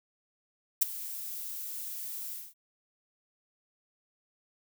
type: noise with ADSR envelope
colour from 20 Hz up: violet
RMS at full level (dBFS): -20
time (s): 0.81-2.54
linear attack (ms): 13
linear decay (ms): 13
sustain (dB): -19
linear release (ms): 220
effects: none